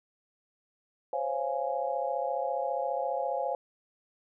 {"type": "chord", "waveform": "sine", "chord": "Db major seventh", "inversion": "third", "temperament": "just", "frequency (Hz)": [519.7, 554.4, 693, 831.5], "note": ["C5", "Db5", "F5", "Ab5"], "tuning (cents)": [-12, 0, -14, 2], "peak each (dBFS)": -34, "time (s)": [1.13, 3.55], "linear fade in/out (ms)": 2, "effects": []}